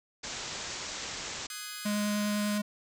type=low-pass noise; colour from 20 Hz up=white; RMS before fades=-39 dBFS; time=0.23-1.47 s; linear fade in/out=10 ms; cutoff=7600 Hz; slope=96 dB/octave
type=chord; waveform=10% pulse; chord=Ab dominant seventh; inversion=second; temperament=just; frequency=1245.9 / 1495.1 / 1661.2 / 2077 Hz; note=Eb6 / Gb6 / Ab6 / C7; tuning=+2 / +18 / 0 / -13 cents; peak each=-36 / -36 / -36 / -36 dBFS; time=1.5-2.58 s; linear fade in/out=2 ms
type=tone with vibrato; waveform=square; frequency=207.7 Hz; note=G#3; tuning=in tune; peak=-29 dBFS; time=1.85-2.62 s; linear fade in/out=10 ms; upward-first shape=sine; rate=10 Hz; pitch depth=8 cents each way
effects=none